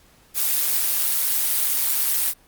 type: noise with amplitude modulation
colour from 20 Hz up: blue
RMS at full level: -19 dBFS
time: 0.34-2.34 s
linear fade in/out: 50 ms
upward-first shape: sine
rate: 137 Hz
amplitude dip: 40%
effects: pink hiss -55 dBFS RMS until 2.47 s + Opus 48 kbps